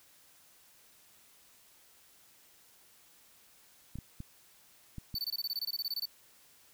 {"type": "clicks", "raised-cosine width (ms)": 5, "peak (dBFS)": -29, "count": 5, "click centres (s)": [3.956, 3.987, 4.204, 4.983, 5.143]}
{"type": "tone bursts", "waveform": "square", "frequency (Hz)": 4515, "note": "C#8", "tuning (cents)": 31, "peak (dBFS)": -33, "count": 16, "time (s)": [5.15, 6.055], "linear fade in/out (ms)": 2, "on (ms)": 35, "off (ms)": 23}
{"effects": ["white hiss -62 dBFS RMS until 6.73 s"]}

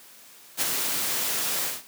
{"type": "noise with ADSR envelope", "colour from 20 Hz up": "white", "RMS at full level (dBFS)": -23, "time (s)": [0.57, 1.83], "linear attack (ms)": 46, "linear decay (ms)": 20, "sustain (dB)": -4, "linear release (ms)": 190, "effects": ["white hiss -50 dBFS RMS until 1.87 s", "high-pass 150 Hz 12 dB/octave"]}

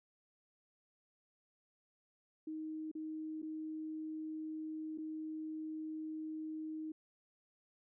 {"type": "tone with dropouts", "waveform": "sine", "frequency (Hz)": 313.1, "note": "D#4", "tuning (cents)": 11, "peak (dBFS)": -40, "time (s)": [2.47, 6.92], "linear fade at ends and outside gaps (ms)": 5, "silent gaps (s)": [[2.915, 2.951], [3.419, 3.427], [4.977, 4.983]], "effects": []}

